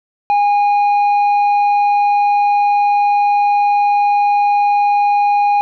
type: tone with tanh clipping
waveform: triangle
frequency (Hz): 819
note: G#5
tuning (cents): -24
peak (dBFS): -11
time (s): 0.3-5.61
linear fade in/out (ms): 0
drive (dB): 9
effects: none